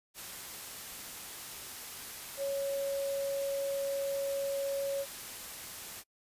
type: tone in noise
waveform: sine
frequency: 554.4 Hz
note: C#5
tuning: in tune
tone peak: -31 dBFS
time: 2.37-5.06 s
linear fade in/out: 50 ms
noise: white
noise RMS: -44 dBFS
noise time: 0.14-6.04 s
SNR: +10 dB
effects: noise-tail reverb RT60 0.1 s tail -26 dB re dry + resampled to 32000 Hz